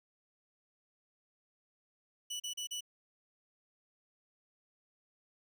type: tone bursts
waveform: 25% pulse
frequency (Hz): 2960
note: F#7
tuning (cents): 0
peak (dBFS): -34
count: 4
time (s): 2.3-2.808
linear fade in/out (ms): 10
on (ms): 100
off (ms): 36
effects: none